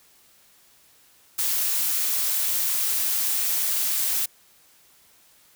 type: noise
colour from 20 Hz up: blue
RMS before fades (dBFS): -24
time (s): 1.38-4.26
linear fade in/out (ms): 10
effects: white hiss -57 dBFS RMS until 5.55 s